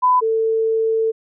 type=tone pair in turn; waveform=sine; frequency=1002 / 446.3 Hz; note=B5 / A4; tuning=+25 / +25 cents; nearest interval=octave + major second; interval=1400 cents; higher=first; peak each=-11 / -15 dBFS; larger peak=first; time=0.02-0.21 / 0.21-1.12 s; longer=second; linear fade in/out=20 ms; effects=none